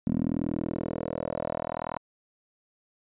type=tone with band-pass filter sweep; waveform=10% pulse; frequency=40.62 Hz; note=E1; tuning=25 cents flat; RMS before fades=-31 dBFS; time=0.07-1.98 s; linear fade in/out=0 ms; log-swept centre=230 to 900 Hz; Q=2.8; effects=resampled to 8000 Hz